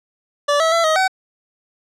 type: tone with pitch steps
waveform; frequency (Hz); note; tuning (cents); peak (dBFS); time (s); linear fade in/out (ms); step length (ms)
25% pulse; 579 / 649 / 670 / 630 / 757; D5 / E5 / E5 / D#5 / F#5; -25 / -27 / +28 / +21 / +39; -10; 0.48-1.08; 10; 120
effects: low-pass 7000 Hz 12 dB/octave